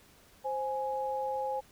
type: tone pair together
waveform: sine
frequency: 525 / 833.4 Hz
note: C5 / G#5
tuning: +6 / +6 cents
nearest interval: minor sixth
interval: 800 cents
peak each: -34 / -33 dBFS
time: 0.44-1.61 s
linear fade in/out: 20 ms
effects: pink hiss -60 dBFS RMS until 1.71 s